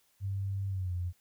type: tone with pitch glide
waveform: sine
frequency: 98 to 88.83 Hz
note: G2 to F2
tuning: 0 to +30 cents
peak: -31 dBFS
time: 0.2-1.13 s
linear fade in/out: 50 ms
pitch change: -170 cents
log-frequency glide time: 0.68-0.94 s
effects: white hiss -70 dBFS RMS until 1.2 s